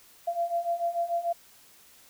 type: beating tone pair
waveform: sine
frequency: 681 / 687.8 Hz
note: F5 / F5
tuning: -44 / -27 cents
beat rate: 6.8 Hz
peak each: -31 / -28 dBFS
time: 0.27-1.33 s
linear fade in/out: 10 ms
effects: white hiss -56 dBFS RMS until 2.09 s